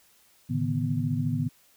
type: tone cluster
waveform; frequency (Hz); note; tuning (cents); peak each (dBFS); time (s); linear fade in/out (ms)
sine; 111 / 141.8 / 155.9 / 245.1; A2 / C#3 / D#3 / B3; +16 / +40 / +4 / -13; -30; 0.49-1.49; 20
effects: white hiss -61 dBFS RMS until 1.76 s